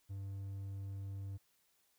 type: tone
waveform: triangle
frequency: 98 Hz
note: G2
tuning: in tune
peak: -39 dBFS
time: 0.09-1.38 s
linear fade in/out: 20 ms
effects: white hiss -75 dBFS RMS until 1.98 s